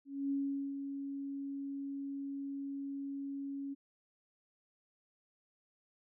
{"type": "tone with ADSR envelope", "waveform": "sine", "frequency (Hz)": 277.6, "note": "C#4", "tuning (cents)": 3, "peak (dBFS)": -31, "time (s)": [0.05, 3.75], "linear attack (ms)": 260, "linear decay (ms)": 430, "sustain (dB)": -7, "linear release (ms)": 24, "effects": []}